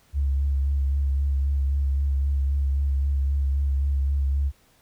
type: tone with vibrato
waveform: sine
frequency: 69.3 Hz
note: C#2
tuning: in tune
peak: -19 dBFS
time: 0.13-4.52 s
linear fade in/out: 50 ms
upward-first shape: sine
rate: 3.8 Hz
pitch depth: 28 cents each way
effects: tanh soft clip ceiling -15 dBFS + pink hiss -60 dBFS RMS until 4.81 s